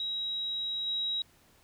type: tone with level steps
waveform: sine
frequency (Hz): 3840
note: B7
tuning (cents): -49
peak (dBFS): -31 / -29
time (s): 0-1.22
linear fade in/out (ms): 2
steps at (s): 0.86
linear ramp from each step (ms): 20
effects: pink hiss -63 dBFS RMS until 1.63 s